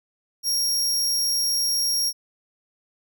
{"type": "tone", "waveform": "sawtooth", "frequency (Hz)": 5588, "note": "F8", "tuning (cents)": 0, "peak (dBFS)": -18, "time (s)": [0.43, 2.13], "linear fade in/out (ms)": 50, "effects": []}